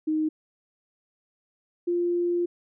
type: tone pair in turn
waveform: sine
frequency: 311.1 / 348.7 Hz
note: D#4 / F4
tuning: 0 / -3 cents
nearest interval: major second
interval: 197 cents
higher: second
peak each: -22 dBFS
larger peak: neither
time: 0.07-0.29 / 1.87-2.46 s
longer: second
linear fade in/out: 10 ms
effects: none